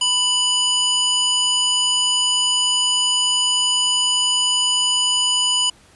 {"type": "harmonic tone with a mistuned harmonic", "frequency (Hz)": 990, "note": "B5", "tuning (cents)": 4, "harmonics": [1, 3, 5, 7, 9], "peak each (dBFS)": [-28, -17, -27, -24, -27], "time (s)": [0.01, 5.7], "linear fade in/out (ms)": 5, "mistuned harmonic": 9, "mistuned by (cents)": 34, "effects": ["pink hiss -51 dBFS RMS until 5.95 s", "resampled to 24000 Hz"]}